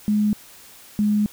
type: tone pair in turn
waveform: sine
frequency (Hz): 210 / 209.2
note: G#3 / G#3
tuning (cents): +19 / +13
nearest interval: unison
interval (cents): 6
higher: first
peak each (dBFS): -16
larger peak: neither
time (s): 0.08-0.33 / 0.99-1.26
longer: second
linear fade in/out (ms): 0
effects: white hiss -46 dBFS RMS until 1.32 s